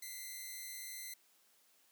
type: tone pair together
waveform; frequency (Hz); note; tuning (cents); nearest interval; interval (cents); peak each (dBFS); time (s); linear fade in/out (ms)
5% pulse; 1975.5 / 2093; B6 / C7; 0 / 0; minor second; 100; -39 / -36; 0.02-1.14; 5
effects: white hiss -70 dBFS RMS until 1.91 s + high-pass 200 Hz 12 dB/octave